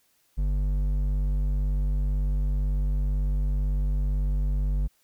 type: tone with hard clipping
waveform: triangle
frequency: 49 Hz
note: G1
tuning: in tune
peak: -24 dBFS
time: 0.37-4.88 s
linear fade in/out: 20 ms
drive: 11 dB
effects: white hiss -67 dBFS RMS until 5.03 s